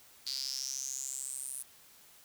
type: tone with high-pass filter sweep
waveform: square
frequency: 66.8 Hz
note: C2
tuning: 36 cents sharp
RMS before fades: -39 dBFS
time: 0.26-1.63 s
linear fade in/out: 10 ms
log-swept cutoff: 4500 to 9900 Hz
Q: 8.7
effects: white hiss -59 dBFS RMS until 2.24 s